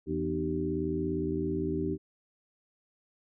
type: tone cluster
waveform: sine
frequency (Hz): 83.7 / 165.4 / 248.6 / 306.3 / 385.6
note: E2 / E3 / B3 / D#4 / G4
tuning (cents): +27 / +6 / +12 / -27 / -28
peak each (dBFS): -38 / -36 / -37 / -33 / -33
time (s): 0.06-1.98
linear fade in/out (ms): 50
effects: none